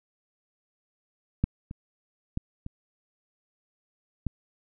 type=clicks; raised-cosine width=5 ms; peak=-10 / -25 / -16 / -24 / -16 dBFS; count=5; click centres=1.44 / 1.711 / 2.374 / 2.664 / 4.267 s; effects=none